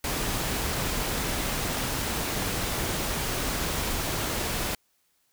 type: noise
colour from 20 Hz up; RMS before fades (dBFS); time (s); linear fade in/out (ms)
pink; -29; 0.04-4.75; 2
effects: white hiss -70 dBFS RMS until 5.32 s